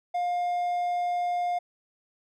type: tone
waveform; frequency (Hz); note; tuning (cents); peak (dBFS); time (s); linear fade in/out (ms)
triangle; 708; F5; +23; -23; 0.14-1.59; 10
effects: none